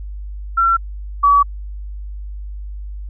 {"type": "tone pair in turn", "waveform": "sine", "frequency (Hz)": [1356, 1140.3], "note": ["E6", "C#6"], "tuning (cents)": [49, 49], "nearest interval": "minor third", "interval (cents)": 300, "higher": "first", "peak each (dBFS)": [-11, -8], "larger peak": "second", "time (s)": [[0.57, 0.77], [1.23, 1.43]], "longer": "neither", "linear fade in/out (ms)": 10, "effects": ["added 50 Hz sine -26 dBFS peak until 3.09 s"]}